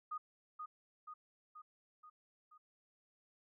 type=tone with echo; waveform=sine; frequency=1236 Hz; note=D#6; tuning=12 cents flat; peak=-39 dBFS; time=0.11-0.18 s; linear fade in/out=10 ms; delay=480 ms; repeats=5; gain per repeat=-4 dB; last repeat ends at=2.58 s; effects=none